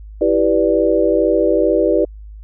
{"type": "chord", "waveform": "sine", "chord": "E minor seventh", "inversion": "none", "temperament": "equal", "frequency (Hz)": [329.6, 392, 493.9, 587.3], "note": ["E4", "G4", "B4", "D5"], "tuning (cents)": [0, 0, 0, 0], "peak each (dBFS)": -17, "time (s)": [0.21, 2.05], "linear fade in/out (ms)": 5, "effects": ["added 52 Hz sine -32 dBFS peak until 2.43 s"]}